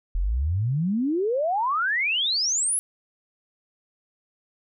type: exponential sweep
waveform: sine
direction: up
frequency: 39.47 to 11170 Hz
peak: -21 dBFS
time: 0.15-2.79 s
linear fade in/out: 0 ms
effects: none